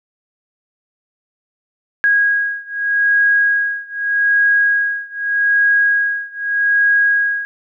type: beating tone pair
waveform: sine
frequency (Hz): 1644 / 1644.82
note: G#6 / G#6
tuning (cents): -18 / -17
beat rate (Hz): 0.82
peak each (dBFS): -15 / -16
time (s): 2.04-7.45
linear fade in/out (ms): 0
effects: none